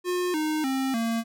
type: tone with pitch steps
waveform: square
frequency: 358.9 / 308.9 / 265.8 / 228.7 Hz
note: F4 / D#4 / C4 / A#3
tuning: +47 / -12 / +27 / -33 cents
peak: -25 dBFS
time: 0.04-1.24 s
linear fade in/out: 50 ms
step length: 300 ms
effects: none